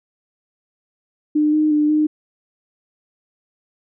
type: tone with pitch steps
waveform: sine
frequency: 301.4 / 306.7 / 299.5 / 305 Hz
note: D4 / D#4 / D4 / D#4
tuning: +45 / -25 / +34 / -34 cents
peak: -13 dBFS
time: 1.35-2.07 s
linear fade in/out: 10 ms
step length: 180 ms
effects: none